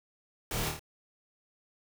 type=noise with echo; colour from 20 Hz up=pink; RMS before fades=-35 dBFS; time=0.51-0.69 s; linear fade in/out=2 ms; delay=26 ms; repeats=4; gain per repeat=-3 dB; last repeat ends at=0.794 s; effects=none